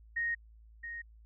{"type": "tone with echo", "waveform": "sine", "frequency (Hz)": 1864.7, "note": "A#6", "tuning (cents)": 0, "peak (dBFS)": -30, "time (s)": [0.16, 0.35], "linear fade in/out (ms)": 10, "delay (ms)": 670, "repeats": 1, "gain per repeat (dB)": -9, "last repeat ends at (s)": 1.02, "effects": ["added 55 Hz sine -54 dBFS peak until 1.25 s"]}